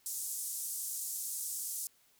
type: band-pass noise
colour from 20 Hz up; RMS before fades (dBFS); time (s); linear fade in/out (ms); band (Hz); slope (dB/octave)
pink; -39; 0.06-1.87; 0; 7100 to 14000; 24
effects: white hiss -68 dBFS RMS until 2.19 s